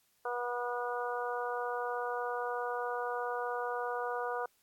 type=harmonic tone; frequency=243.2 Hz; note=B3; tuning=26 cents flat; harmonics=2 / 3 / 4 / 5 / 6; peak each=-37 / -39 / -40 / -41 / -42 dBFS; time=0.25-4.46 s; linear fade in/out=5 ms; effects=white hiss -72 dBFS RMS until 4.62 s + AAC 64 kbps